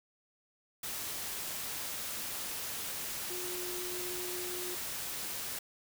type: tone in noise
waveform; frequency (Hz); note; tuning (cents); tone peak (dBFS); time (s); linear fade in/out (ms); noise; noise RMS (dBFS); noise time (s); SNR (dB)
sine; 359.5; F#4; -50; -41; 3.3-4.75; 5; white; -39; 0.83-5.59; -5
effects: none